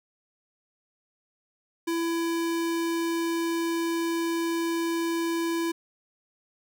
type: tone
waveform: square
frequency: 334 Hz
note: E4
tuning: 23 cents sharp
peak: -26 dBFS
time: 1.87-5.72 s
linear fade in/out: 10 ms
effects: none